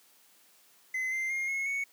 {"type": "tone with pitch steps", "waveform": "triangle", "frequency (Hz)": [2042, 2085, 2129, 2173, 2219], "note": ["C7", "C7", "C7", "C#7", "C#7"], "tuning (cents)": [-43, -7, 30, -35, 1], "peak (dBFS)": -28, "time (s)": [0.94, 1.84], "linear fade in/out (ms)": 5, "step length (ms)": 180, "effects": ["white hiss -62 dBFS RMS until 1.92 s", "high-pass 200 Hz 12 dB/octave"]}